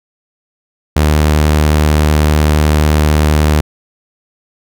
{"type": "tone", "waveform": "sawtooth", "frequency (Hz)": 75.9, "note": "D#2", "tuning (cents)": -42, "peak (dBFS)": -4, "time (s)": [0.96, 3.61], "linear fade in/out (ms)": 5, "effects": []}